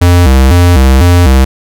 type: tone with vibrato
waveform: square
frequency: 76.2 Hz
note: D#2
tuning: 36 cents flat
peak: -3 dBFS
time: 0.01-1.45 s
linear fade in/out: 10 ms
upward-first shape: square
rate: 2 Hz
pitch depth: 250 cents each way
effects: none